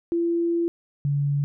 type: tone pair in turn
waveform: sine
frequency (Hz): 339.4 / 142.7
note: F4 / D3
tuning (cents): -49 / -49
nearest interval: octave + minor third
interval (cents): 1500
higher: first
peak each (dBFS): -20 / -20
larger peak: neither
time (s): 0.12-0.68 / 1.05-1.44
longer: first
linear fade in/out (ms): 0
effects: none